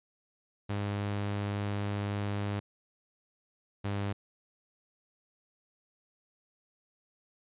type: tone pair in turn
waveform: sawtooth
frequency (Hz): 101.8 / 100.69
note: G#2 / G2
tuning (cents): -34 / +47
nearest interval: unison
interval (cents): 19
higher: first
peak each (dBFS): -27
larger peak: neither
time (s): 0.69-2.6 / 3.84-4.13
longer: first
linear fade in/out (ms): 10
effects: resampled to 8000 Hz